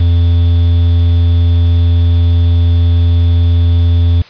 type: tone with quantisation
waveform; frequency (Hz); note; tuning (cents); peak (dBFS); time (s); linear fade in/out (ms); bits
triangle; 85.5; F2; -36; -4; 0-4.22; 5; 5
effects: white hiss -37 dBFS RMS until 4.29 s + resampled to 11025 Hz